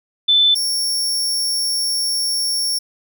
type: tone pair in turn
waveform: sine / sawtooth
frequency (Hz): 3520 / 5488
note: A7 / F8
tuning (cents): 0 / -31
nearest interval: minor sixth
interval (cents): 769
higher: second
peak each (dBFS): -10 / -15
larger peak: first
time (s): 0.28-0.55 / 0.55-2.79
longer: second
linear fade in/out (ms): 10
effects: none